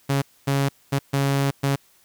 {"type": "tone bursts at uneven times", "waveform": "sawtooth", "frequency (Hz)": 138.59, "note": "C#3", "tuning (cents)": 0, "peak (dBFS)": -15, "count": 5, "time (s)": [[0.09, 0.22], [0.47, 0.69], [0.92, 0.99], [1.13, 1.51], [1.63, 1.76]], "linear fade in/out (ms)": 10, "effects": ["white hiss -58 dBFS RMS until 2.04 s"]}